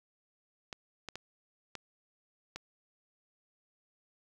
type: clicks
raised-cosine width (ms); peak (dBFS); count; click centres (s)
0.2; -23; 5; 0.728 / 1.087 / 1.156 / 1.753 / 2.56
effects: 9-bit